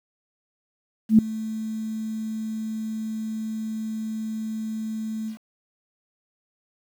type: tone with ADSR envelope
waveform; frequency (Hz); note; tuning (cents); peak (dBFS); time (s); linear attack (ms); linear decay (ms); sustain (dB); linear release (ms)
sine; 219.3; A3; -6; -8; 1.09-5.38; 97; 3; -19; 99
effects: 8-bit